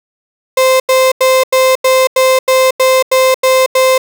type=tone bursts; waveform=35% pulse; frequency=520 Hz; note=C5; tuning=11 cents flat; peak=-5 dBFS; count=11; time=0.57-3.98 s; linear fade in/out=5 ms; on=230 ms; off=88 ms; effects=none